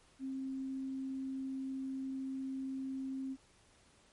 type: tone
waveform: sine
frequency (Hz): 266.1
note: C4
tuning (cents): +29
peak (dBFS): -37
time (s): 0.19-3.37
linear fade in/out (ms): 50
effects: pink hiss -66 dBFS RMS until 4.12 s + MP3 48 kbps

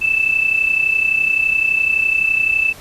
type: tone with amplitude modulation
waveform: sine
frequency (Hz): 2637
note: E7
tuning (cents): 0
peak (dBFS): -10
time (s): 0.01-2.73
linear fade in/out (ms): 20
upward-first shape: sine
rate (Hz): 31.8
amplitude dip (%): 70
effects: pink hiss -39 dBFS RMS until 2.8 s + resampled to 32000 Hz

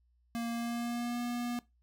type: tone with pitch glide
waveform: square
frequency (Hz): 233.1 to 241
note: A#3 to B3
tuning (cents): 0 to -42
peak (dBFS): -34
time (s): 0.35-1.59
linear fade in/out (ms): 0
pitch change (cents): +58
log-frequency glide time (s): 0.5-1.2
effects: noise-tail reverb RT60 0.2 s tail -20 dB re dry + added 60 Hz sine -67 dBFS peak until 1.82 s

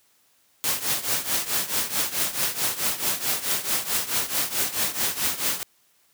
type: noise with tremolo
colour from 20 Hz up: white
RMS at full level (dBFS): -22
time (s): 0.64-5.63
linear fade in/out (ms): 0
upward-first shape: triangle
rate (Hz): 4.6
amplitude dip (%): 85
effects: white hiss -63 dBFS RMS until 6.13 s + high-pass 80 Hz 12 dB/octave

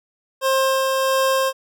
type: tone with tremolo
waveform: 25% pulse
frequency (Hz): 531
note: C5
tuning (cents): +25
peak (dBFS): -12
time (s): 0.41-1.53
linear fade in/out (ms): 50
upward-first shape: sine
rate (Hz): 1.5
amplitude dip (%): 25
effects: none

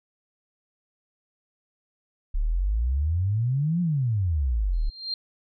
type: exponential two-way sweep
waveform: sine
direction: up then down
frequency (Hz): 33.97 to 180 to 33.97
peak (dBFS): -21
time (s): 2.34-4.9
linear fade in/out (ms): 10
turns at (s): 3.81
type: tone with exponential growth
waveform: sine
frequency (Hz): 4186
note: C8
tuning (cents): 0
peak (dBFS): -24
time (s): 4.73-5.14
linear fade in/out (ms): 2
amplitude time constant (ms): 87
effects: none

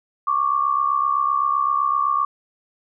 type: tone pair together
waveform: sine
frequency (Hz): 1106.9 / 1174.7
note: C#6 / D6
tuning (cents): -3 / 0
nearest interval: minor second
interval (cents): 103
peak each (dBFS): -20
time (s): 0.27-2.25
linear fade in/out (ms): 5
effects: none

